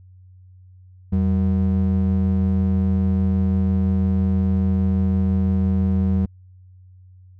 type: ring-modulated tone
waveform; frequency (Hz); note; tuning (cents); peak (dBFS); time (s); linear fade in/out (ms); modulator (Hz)
triangle; 138.59; C#3; 0; -11; 1.12-6.26; 10; 52.8
effects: added 92 Hz sine -44 dBFS peak until 7.39 s